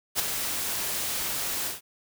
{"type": "noise with ADSR envelope", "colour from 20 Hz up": "white", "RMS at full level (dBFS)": -23, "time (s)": [0.15, 1.81], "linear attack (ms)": 45, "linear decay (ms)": 8, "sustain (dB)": -7, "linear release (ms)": 150, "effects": []}